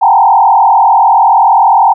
sine tone with frequency modulation, 853 Hz, G#5, 46 cents sharp, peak -3 dBFS, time 0.01-1.94 s, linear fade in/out 20 ms, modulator 40.3 Hz, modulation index 2.5, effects none

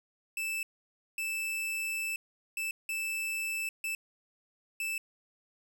45% pulse tone bursts at uneven times, 2637 Hz, E7, in tune, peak -32 dBFS, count 6, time 0.37-0.63 / 1.18-2.16 / 2.57-2.71 / 2.89-3.69 / 3.84-3.95 / 4.8-4.98 s, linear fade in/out 2 ms, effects none

